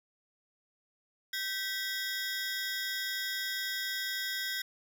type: ring-modulated tone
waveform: 20% pulse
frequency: 1754 Hz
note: A6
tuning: 6 cents flat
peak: -25 dBFS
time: 1.33-4.62 s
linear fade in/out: 5 ms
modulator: 205 Hz
effects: none